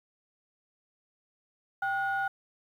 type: tone pair together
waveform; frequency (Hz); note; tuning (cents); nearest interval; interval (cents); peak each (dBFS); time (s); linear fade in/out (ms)
sine; 784 / 1447; G5 / F#6; 0 / -39; major seventh; 1061; -29 / -29; 1.82-2.28; 5
effects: tanh soft clip ceiling -22 dBFS + 10-bit